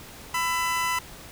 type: tone pair together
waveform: 25% pulse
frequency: 1000 / 1334.8 Hz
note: B5 / E6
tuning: +21 / +21 cents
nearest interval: perfect fourth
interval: 500 cents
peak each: -21 / -27 dBFS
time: 0.34-0.99 s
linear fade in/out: 5 ms
effects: pink hiss -44 dBFS RMS until 1.31 s